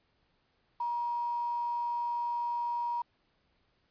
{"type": "tone with quantisation", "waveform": "sine", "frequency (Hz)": 952, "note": "A#5", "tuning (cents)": 36, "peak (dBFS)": -30, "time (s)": [0.8, 3.02], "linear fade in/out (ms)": 5, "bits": 9, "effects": ["pink hiss -73 dBFS RMS until 3.9 s", "resampled to 11025 Hz"]}